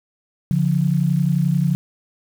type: tone pair together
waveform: sine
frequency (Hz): 143.4 / 174.77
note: D3 / F3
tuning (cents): -41 / +2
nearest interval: minor third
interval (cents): 343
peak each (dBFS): -18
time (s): 0.51-1.75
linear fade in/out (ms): 0
effects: 7-bit